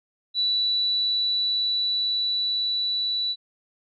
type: tone with level ramp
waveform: sine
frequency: 3951 Hz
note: B7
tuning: in tune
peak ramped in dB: -20 to -23 dBFS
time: 0.34-3.36 s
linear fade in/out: 50 ms
effects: none